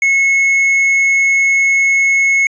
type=tone with tanh clipping; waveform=sine; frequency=2185 Hz; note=C#7; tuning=26 cents flat; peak=-10 dBFS; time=0.02-2.47 s; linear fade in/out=2 ms; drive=5 dB; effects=resampled to 16000 Hz